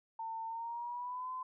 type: tone with pitch glide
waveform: sine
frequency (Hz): 900 to 1022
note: A5 to C6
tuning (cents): +39 to -41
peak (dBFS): -38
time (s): 0.19-1.43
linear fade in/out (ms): 5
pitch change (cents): +220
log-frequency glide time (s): 0.45-1.31
effects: none